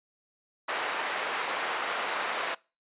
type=band-pass noise; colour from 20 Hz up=white; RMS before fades=-32 dBFS; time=0.68-2.55 s; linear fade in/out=10 ms; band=550 to 1800 Hz; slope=12 dB/octave; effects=noise-tail reverb RT60 0.3 s tail -23 dB re dry + resampled to 8000 Hz